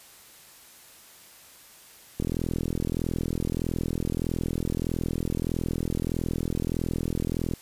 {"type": "click train", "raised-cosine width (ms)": 3, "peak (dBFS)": -15, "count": 223, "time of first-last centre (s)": [2.2, 7.537], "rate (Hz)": 41.6, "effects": ["white hiss -51 dBFS RMS until 7.61 s", "resampled to 32000 Hz"]}